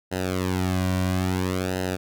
sawtooth tone with flanger, 92.5 Hz, F#2, in tune, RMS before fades -25 dBFS, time 0.11-1.97 s, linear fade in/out 20 ms, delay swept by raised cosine 0.87 to 2.37 ms, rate 0.59 Hz, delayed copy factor -0.95, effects none

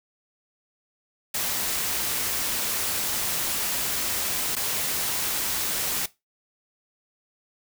white noise with dropouts, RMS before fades -27 dBFS, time 1.34-6.06 s, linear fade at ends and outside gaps 5 ms, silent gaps 4.554-4.564 s, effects noise-tail reverb RT60 0.2 s tail -18 dB re dry

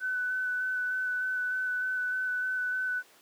sine tone with vibrato, 1503 Hz, F#6, 27 cents sharp, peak -28 dBFS, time 0-3.03 s, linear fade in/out 50 ms, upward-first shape square, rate 3.3 Hz, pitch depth 11 cents each way, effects pink hiss -58 dBFS RMS until 3.21 s + high-pass 400 Hz 12 dB/octave

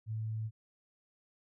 sine tone, 110 Hz, A2, in tune, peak -34 dBFS, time 0.06-0.51 s, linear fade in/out 50 ms, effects none

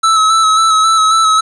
square tone with vibrato, 1302 Hz, E6, 22 cents flat, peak -8 dBFS, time 0.03-1.41 s, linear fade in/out 10 ms, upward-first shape square, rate 3.7 Hz, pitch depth 24 cents each way, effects resampled to 22050 Hz + 7-bit

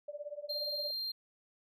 sine tone with tremolo, 587.3 Hz, D5, in tune, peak -36 dBFS, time 0.08-0.91 s, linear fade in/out 5 ms, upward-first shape triangle, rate 17 Hz, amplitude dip 100%
triangle tone, 4186 Hz, C8, in tune, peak -34 dBFS, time 0.49-1.12 s, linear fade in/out 10 ms
effects none

